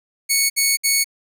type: tone bursts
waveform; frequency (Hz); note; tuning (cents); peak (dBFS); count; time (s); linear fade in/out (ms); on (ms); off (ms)
10% pulse; 2217; C#7; 0; -6; 3; 0.29-1.044; 20; 210; 62
effects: none